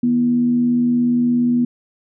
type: tone with frequency modulation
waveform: sine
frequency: 242.5 Hz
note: B3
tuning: 31 cents flat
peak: -13 dBFS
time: 0.03-1.65 s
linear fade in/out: 5 ms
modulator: 87.1 Hz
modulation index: 0.26
effects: none